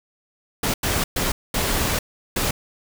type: noise bursts at uneven times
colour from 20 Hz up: pink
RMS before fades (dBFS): -22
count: 5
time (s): 0.63-0.74 / 0.83-1.04 / 1.16-1.32 / 1.54-1.99 / 2.36-2.51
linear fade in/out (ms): 5
effects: none